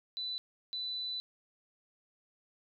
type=tone bursts at uneven times; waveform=sine; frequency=3988 Hz; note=B7; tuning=16 cents sharp; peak=-35 dBFS; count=2; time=0.17-0.38 / 0.73-1.2 s; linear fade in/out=0 ms; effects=none